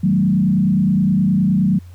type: tone with frequency modulation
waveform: sine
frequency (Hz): 189.8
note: F#3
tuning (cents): +44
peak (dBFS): -12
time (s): 0.03-1.79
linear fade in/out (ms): 10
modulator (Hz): 29.6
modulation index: 1.1
effects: added 88 Hz sine -35 dBFS peak until 1.94 s + pink hiss -54 dBFS RMS until 1.94 s